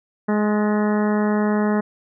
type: harmonic tone with a mistuned harmonic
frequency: 209.9 Hz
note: G#3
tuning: 19 cents sharp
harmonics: 1 / 2 / 3 / 4 / 5 / 6 / 7 / 8 / 9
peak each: -18 / -24 / -28 / -30 / -32 / -34 / -35 / -36 / -37 dBFS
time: 0.28-1.81 s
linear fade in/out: 10 ms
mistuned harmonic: 8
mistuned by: +36 cents
effects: none